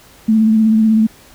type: tone with vibrato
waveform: sine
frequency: 219.6 Hz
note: A3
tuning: 3 cents flat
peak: -8 dBFS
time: 0.28-1.07 s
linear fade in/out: 10 ms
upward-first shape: triangle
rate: 16 Hz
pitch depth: 35 cents each way
effects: pink hiss -44 dBFS RMS until 1.34 s